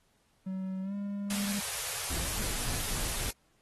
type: tone with pitch glide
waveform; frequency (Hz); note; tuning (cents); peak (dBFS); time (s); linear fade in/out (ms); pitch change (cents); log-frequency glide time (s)
triangle; 188.9 to 201.3; F#3 to G3; +36 to +46; -31; 0.46-1.6; 10; +110; 0.82-0.94
type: band-stop noise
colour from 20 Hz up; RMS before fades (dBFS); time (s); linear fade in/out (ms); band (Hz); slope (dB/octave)
white; -35; 1.3-3.31; 5; 140 to 420; 48
type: noise with tremolo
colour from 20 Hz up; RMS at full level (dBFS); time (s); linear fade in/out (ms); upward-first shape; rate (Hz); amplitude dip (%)
brown; -35; 2.1-3.3; 10; sine; 3.6; 50
effects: pink hiss -71 dBFS RMS until 3.61 s + AAC 32 kbps